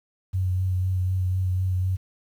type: tone with vibrato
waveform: sine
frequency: 92.5 Hz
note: F#2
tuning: in tune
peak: -21 dBFS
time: 0.33-1.97 s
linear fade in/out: 20 ms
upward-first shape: sine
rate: 4 Hz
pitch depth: 21 cents each way
effects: 9-bit